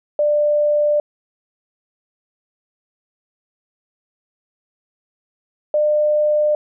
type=tone pair in turn; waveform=sine; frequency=593 / 600.9 Hz; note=D5 / D5; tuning=+17 / +40 cents; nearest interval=unison; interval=23 cents; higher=second; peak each=-13 dBFS; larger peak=neither; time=0.19-1 / 5.74-6.55 s; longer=neither; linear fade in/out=2 ms; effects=none